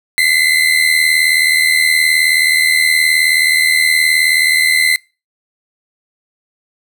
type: tone pair together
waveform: 35% pulse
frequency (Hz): 2014 / 2093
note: B6 / C7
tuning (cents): +33 / 0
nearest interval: minor second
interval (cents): 67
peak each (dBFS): -11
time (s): 0.18-4.96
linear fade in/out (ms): 0
effects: noise-tail reverb RT60 0.3 s tail -25 dB re dry